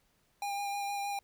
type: tone with vibrato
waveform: square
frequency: 806 Hz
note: G5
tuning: 48 cents sharp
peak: -34 dBFS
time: 0.42-1.19 s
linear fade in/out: 2 ms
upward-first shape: sine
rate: 6.4 Hz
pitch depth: 15 cents each way
effects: pink hiss -72 dBFS RMS until 1.23 s